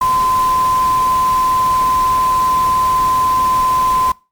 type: tone in noise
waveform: sine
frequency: 1026 Hz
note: C6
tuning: 34 cents flat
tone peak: -11 dBFS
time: 0.01-4.12 s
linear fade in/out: 5 ms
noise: pink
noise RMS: -27 dBFS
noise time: 0.01-4.12 s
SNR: +13 dB
effects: noise-tail reverb RT60 0.3 s tail -23 dB re dry + MP3 96 kbps